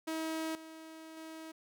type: tone with level steps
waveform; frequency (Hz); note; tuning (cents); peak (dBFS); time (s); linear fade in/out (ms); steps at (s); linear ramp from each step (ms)
sawtooth; 320; D#4; +49; -31 / -44 / -41; 0.07-1.52; 10; 0.55 / 1.17; 2
effects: none